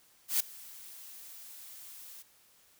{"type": "noise with ADSR envelope", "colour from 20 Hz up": "blue", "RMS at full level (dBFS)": -26, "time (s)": [0.28, 2.23], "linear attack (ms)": 120, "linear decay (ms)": 7, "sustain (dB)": -23, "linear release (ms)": 19, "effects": ["white hiss -64 dBFS RMS until 2.79 s"]}